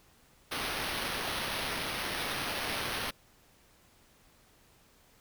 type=noise with sample-and-hold; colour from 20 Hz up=blue; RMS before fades=-35 dBFS; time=0.51-3.11 s; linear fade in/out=10 ms; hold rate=7350 Hz; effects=pink hiss -63 dBFS RMS until 5.2 s